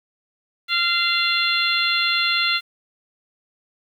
harmonic tone, 691 Hz, F5, 19 cents flat, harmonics 2 / 3 / 4 / 5 / 6, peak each -24 / -24 / -24 / -24 / -24 dBFS, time 0.68-2.61 s, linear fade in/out 50 ms, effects 8-bit

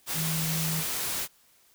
sine tone in noise, 160.6 Hz, E3, 45 cents flat, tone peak -29 dBFS, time 0.14-0.84 s, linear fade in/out 50 ms, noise white, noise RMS -31 dBFS, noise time 0.06-1.28 s, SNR -1 dB, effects white hiss -62 dBFS RMS until 1.74 s

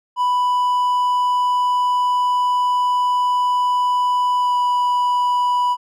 triangle tone with pitch glide, 990 to 984.3 Hz, B5 to B5, +4 to -6 cents, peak -13 dBFS, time 0.16-5.77 s, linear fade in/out 50 ms, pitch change -10 cents, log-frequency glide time 4.4-4.55 s, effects none

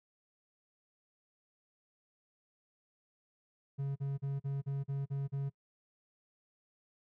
triangle tone bursts, 138.59 Hz, C#3, in tune, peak -31 dBFS, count 8, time 3.78-5.5 s, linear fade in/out 20 ms, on 180 ms, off 40 ms, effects noise-tail reverb RT60 0.1 s tail -24 dB re dry

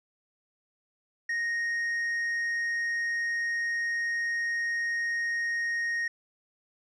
triangle tone with tanh clipping, 1864.7 Hz, A#6, in tune, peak -28 dBFS, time 1.29-6.08 s, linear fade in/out 5 ms, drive 8 dB, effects none

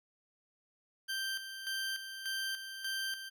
20% pulse tone with tremolo, 1568 Hz, G6, in tune, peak -30 dBFS, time 1.08-3.3 s, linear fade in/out 20 ms, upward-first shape square, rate 1.7 Hz, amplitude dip 60%, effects none

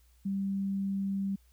sine tone, 196 Hz, G3, in tune, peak -29 dBFS, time 0.25-1.36 s, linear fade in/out 10 ms, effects added 60 Hz sine -60 dBFS peak until 1.52 s + white hiss -70 dBFS RMS until 1.52 s

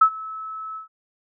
sine tone with ADSR envelope, 1300 Hz, E6, 24 cents flat, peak -8 dBFS, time 0.01-0.88 s, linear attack 8 ms, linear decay 75 ms, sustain -22 dB, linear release 120 ms, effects none

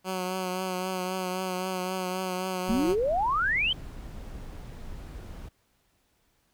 10% pulse tone with vibrato, 185 Hz, F#3, in tune, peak -21 dBFS, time 0.04-2.96 s, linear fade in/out 50 ms, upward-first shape triangle, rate 3.8 Hz, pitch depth 33 cents each way
brown noise, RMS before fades -40 dBFS, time 2.67-5.49 s, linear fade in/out 10 ms
sine exponential sweep, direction up, 208.4 to 3194 Hz, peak -23 dBFS, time 2.69-3.73 s, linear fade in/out 5 ms
effects pink hiss -70 dBFS RMS until 6.53 s

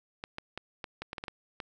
clicks, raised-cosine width 0.3 ms, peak -21 dBFS, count 10, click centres 0.239 / 0.384 / 0.576 / 0.842 / 1.02 / 1.131 / 1.182 / 1.239 / 1.282 / 1.602 s, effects none

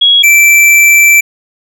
sine / square tone pair in turn, 3322 / 2335 Hz, G#7 / D7, 0 / -11 cents, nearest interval tritone, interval 611 cents, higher first, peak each -3 dBFS, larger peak neither, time 0.01-0.23 / 0.23-1.21 s, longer second, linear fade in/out 10 ms, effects none

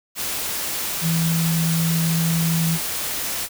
sine tone in noise, 164.81 Hz, E3, in tune, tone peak -18 dBFS, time 1.01-2.79 s, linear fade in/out 50 ms, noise white, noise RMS -26 dBFS, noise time 0.15-3.49 s, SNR +5 dB, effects none

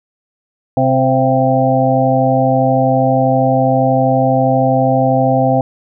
harmonic tone with a mistuned harmonic, 130.81 Hz, C3, in tune, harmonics 1 / 2 / 4 / 5 / 6, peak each -16 / -16 / -16 / -16 / -16 dBFS, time 0.77-5.61 s, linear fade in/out 2 ms, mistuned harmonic 5, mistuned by +48 cents, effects none

